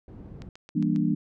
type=low-pass noise; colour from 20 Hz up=white; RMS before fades=-43 dBFS; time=0.08-0.49 s; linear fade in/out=2 ms; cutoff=210 Hz; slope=12 dB/octave
type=click train; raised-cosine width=0.2 ms; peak=-28 dBFS; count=5; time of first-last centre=0.42-0.961 s; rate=7.39 Hz
type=chord; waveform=sine; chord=E half-diminished seventh; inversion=none; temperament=just; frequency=164.81 / 197.78 / 237.3 / 296.7 Hz; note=E3 / G3 / Bb3 / D4; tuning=0 / +16 / +31 / +18 cents; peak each=-27 dBFS; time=0.75-1.15 s; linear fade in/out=10 ms
effects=none